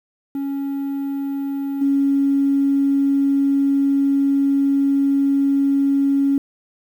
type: tone with level steps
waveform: triangle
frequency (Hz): 277.4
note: C#4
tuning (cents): +1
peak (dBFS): -19 / -10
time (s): 0.35-6.38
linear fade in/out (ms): 2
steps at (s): 1.81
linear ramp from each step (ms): 10
effects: tanh soft clip ceiling -12 dBFS + 8-bit